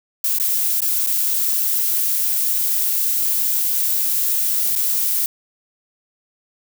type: noise with dropouts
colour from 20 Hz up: violet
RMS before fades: -19 dBFS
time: 0.24-5.26 s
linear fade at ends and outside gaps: 2 ms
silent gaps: 0.386-0.398 / 0.805-0.818 / 1.065-1.07 / 4.754-4.76 s
effects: none